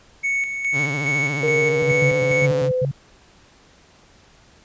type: tone with tremolo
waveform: triangle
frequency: 2217 Hz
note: C#7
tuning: in tune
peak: -17 dBFS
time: 0.23-2.47 s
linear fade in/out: 20 ms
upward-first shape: square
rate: 2.4 Hz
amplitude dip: 50%
type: tone with vibrato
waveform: sawtooth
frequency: 142.9 Hz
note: D3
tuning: 47 cents flat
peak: -20 dBFS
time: 0.72-2.7 s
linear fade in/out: 50 ms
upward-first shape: triangle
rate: 14 Hz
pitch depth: 130 cents each way
type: tone with pitch glide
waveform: sine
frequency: 466.2 to 508.4 Hz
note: A#4 to C5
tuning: 0 to -50 cents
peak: -18 dBFS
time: 1.43-2.85 s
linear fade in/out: 2 ms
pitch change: +150 cents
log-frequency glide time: 1.66-2.14 s
type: tone bursts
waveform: sine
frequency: 138.59 Hz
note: C#3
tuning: in tune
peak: -20 dBFS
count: 6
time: 1.82-2.914 s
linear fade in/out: 5 ms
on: 99 ms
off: 100 ms
effects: pink hiss -52 dBFS RMS until 4.64 s + resampled to 16000 Hz